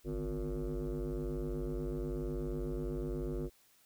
sine tone with frequency modulation, 155.56 Hz, D#3, in tune, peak -32 dBFS, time 0.04-3.5 s, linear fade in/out 50 ms, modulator 101 Hz, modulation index 3, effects tanh soft clip ceiling -33 dBFS + white hiss -67 dBFS RMS until 3.85 s

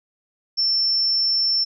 sine tone, 5380 Hz, E8, 34 cents sharp, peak -17 dBFS, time 0.57-1.65 s, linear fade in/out 20 ms, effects none

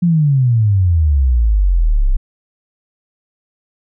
sine exponential sweep, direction down, 178.8 to 30.87 Hz, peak -9 dBFS, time 0.02-2.17 s, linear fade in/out 10 ms, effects none

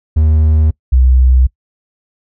triangle / sine tone pair in turn, 77.78 / 63.68 Hz, D#2 / C2, 0 / -46 cents, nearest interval minor third, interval 346 cents, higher first, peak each -5 dBFS, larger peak neither, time 0.16-0.71 / 0.92-1.47 s, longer neither, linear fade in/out 10 ms, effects noise-tail reverb RT60 0.1 s tail -23 dB re dry

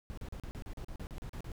brown noise bursts, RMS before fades -42 dBFS, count 13, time 0.1-1.518 s, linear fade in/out 0 ms, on 74 ms, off 38 ms, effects none

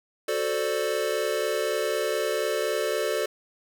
square chord, D dominant seventh, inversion first, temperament equal, 370 / 440 / 523.3 / 587.3 Hz, F#4 / A4 / C5 / D5, 0 / 0 / 0 / 0 cents, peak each -33 / -29 / -33 / -30 dBFS, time 0.28-3.26 s, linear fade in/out 5 ms, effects none

